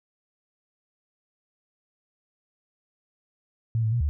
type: tone with pitch steps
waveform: sine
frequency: 113.8 / 110.1 / 119.4 / 73.6 Hz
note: A#2 / A2 / A#2 / D2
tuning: -41 / +2 / +42 / +4 cents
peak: -21 dBFS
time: 3.75-4.09 s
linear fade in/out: 0 ms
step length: 85 ms
effects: none